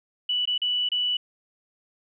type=tone with dropouts; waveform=sine; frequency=2960 Hz; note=F#7; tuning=in tune; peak=-22 dBFS; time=0.29-1.17 s; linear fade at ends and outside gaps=5 ms; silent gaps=0.455-0.474 / 0.579-0.617 / 0.889-0.917 s; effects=none